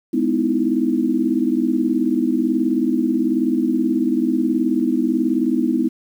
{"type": "chord", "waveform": "sine", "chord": "E major seventh", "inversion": "first", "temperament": "equal with one note detuned", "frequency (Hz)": [207.7, 250, 311.1, 329.6], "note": ["G#3", "B3", "D#4", "E4"], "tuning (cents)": [0, 21, 0, 0], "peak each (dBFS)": [-25, -19, -21, -22], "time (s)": [0.13, 5.89], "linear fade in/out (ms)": 10, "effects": ["8-bit"]}